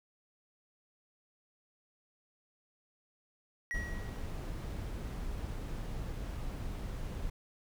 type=tone with exponential decay; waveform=triangle; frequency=1912 Hz; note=A#6; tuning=43 cents sharp; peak=-32 dBFS; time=3.71-4.36 s; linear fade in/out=0 ms; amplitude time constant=140 ms
type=noise; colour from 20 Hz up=brown; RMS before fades=-39 dBFS; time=3.74-7.3 s; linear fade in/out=5 ms
effects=none